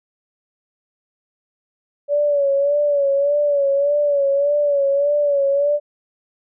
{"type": "tone with vibrato", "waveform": "sine", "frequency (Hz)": 570, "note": "C#5", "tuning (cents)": 48, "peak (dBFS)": -14, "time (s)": [2.08, 5.8], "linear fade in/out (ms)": 50, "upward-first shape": "sine", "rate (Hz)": 1.7, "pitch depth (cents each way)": 54, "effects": []}